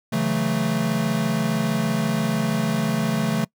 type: chord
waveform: square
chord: F# minor seventh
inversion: second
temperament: equal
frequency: 138.59 / 164.81 / 185 / 220 Hz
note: C#3 / E3 / F#3 / A3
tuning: 0 / 0 / 0 / 0 cents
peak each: -28 / -27 / -29 / -24 dBFS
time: 0.12-3.45 s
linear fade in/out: 10 ms
effects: noise-tail reverb RT60 0.1 s tail -24 dB re dry